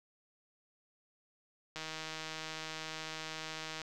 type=click train; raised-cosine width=0.2 ms; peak=-24 dBFS; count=326; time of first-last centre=1.76-3.817 s; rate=158 Hz; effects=none